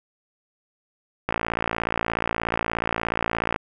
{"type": "click train", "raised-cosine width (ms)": 0.5, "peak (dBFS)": -8, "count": 130, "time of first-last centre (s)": [1.29, 3.561], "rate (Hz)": 56.8, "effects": []}